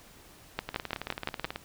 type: two click trains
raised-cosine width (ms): 0.3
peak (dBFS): -13 / -18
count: 6 / 17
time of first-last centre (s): 0.59-1.445 / 0.69-1.56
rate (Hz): 5.85 / 18.4
effects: pink hiss -54 dBFS RMS until 1.64 s